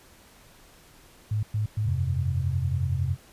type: tone bursts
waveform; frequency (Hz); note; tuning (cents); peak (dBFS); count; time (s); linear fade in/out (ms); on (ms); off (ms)
sine; 106.4; G#2; +42; -23; 3; 1.31-1.89; 5; 120; 110
type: chord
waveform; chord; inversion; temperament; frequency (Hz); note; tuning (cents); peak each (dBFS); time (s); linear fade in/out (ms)
sine; F suspended second; none; just; 87.31 / 98.22 / 130.96; F2 / G2 / C3; 0 / +4 / +2; -27 / -30 / -27; 1.83-3.17; 50
effects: pink hiss -54 dBFS RMS until 3.32 s + resampled to 32000 Hz